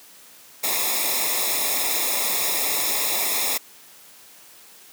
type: noise with comb filter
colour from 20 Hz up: white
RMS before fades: -23 dBFS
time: 0.63-3.58 s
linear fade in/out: 10 ms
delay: 0.66 ms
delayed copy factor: -0.9
effects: white hiss -48 dBFS RMS until 4.92 s + high-pass 150 Hz 12 dB/octave